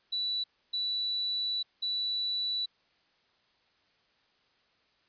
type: tone bursts at uneven times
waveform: sine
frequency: 3951 Hz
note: B7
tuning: in tune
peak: -29 dBFS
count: 3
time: 0.12-0.44 / 0.73-1.63 / 1.82-2.66 s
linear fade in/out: 10 ms
effects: white hiss -69 dBFS RMS until 5.08 s + resampled to 11025 Hz